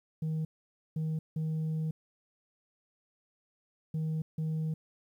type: tone bursts at uneven times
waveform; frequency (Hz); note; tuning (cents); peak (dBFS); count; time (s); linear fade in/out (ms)
sine; 157.8; D#3; +25; -27; 5; 0.22-0.45 / 0.96-1.19 / 1.36-1.91 / 3.94-4.22 / 4.38-4.74; 5
effects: tanh soft clip ceiling -29 dBFS + 11-bit